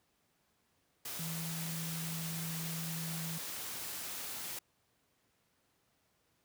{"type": "tone in noise", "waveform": "sine", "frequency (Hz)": 163.7, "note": "E3", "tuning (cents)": -12, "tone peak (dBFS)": -39, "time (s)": [1.19, 3.38], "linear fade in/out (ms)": 5, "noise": "white", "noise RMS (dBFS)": -42, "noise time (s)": [1.05, 4.59], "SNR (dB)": 0, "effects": ["pink hiss -75 dBFS RMS until 6.44 s", "high-pass 80 Hz 12 dB/octave"]}